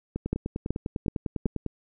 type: two click trains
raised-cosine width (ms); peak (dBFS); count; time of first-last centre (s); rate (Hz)
3; -17 / -12; 16 / 4; 0.16-1.663 / 0.33-1.458; 9.98 / 2.66
effects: none